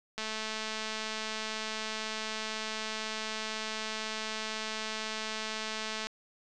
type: click train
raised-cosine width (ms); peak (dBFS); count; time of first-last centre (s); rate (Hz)
0.2; -19; 1285; 0.18-6.07; 218
effects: resampled to 24000 Hz